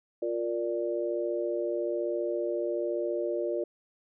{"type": "chord", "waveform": "sine", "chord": "Bb major", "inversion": "second", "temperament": "equal with one note detuned", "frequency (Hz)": [351.7, 466.2, 587.3], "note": ["F4", "Bb4", "D5"], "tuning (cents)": [12, 0, 0], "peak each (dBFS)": [-31, -34, -32], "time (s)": [0.22, 3.64], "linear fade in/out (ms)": 5, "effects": []}